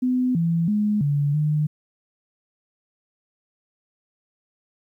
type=tone with pitch steps; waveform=sine; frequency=252.5 / 167.1 / 209.4 / 143.9 / 151.1 Hz; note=B3 / E3 / G#3 / D3 / D3; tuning=+39 / +24 / +15 / -35 / +50 cents; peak=-18 dBFS; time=0.02-1.67 s; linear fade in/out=10 ms; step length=330 ms; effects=10-bit